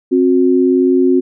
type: tone pair together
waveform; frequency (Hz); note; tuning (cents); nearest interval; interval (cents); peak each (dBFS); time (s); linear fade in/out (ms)
sine; 265.2 / 363.7; C4 / F#4; +23 / -30; perfect fourth; 547; -11; 0.11-1.21; 20
effects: none